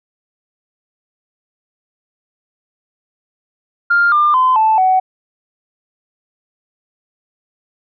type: tone with pitch steps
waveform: sine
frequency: 1400 / 1197.8 / 1024.9 / 876.9 / 750.2 Hz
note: F6 / D6 / C6 / A5 / F#5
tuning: +4 / +34 / -36 / -6 / +24 cents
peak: -8 dBFS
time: 3.9-5 s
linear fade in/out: 10 ms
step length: 220 ms
effects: tanh soft clip ceiling -4 dBFS